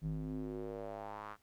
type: tone with band-pass filter sweep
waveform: square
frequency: 52.1 Hz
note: G#1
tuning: 6 cents sharp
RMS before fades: -42 dBFS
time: 0.01-1.37 s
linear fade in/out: 50 ms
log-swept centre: 150 to 1300 Hz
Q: 3
effects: pink hiss -73 dBFS RMS until 1.42 s